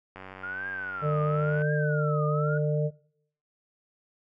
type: click train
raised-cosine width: 0.5 ms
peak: -27 dBFS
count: 139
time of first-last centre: 0.16-1.619 s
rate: 94.6 Hz
type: tone with vibrato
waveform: sine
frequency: 1400 Hz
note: F6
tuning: 4 cents sharp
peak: -32 dBFS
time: 0.43-2.58 s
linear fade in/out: 5 ms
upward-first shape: triangle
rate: 0.96 Hz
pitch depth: 260 cents each way
type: harmonic tone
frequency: 150.1 Hz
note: D3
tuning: 38 cents sharp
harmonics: 1 / 3 / 4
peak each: -25 / -30 / -31 dBFS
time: 1.01-2.91 s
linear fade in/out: 50 ms
effects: noise-tail reverb RT60 0.6 s tail -20 dB re dry